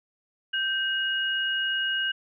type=tone pair together; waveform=sine; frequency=1563 / 2880 Hz; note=G6 / F#7; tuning=-6 / -47 cents; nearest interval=major seventh; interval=1059 cents; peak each=-27 dBFS; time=0.53-2.12 s; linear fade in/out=10 ms; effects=none